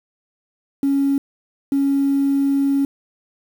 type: tone bursts at uneven times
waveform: triangle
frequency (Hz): 277.3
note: C#4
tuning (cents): +1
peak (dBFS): -11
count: 2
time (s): 0.83-1.18 / 1.72-2.85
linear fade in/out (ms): 2
effects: tanh soft clip ceiling -12 dBFS + 7-bit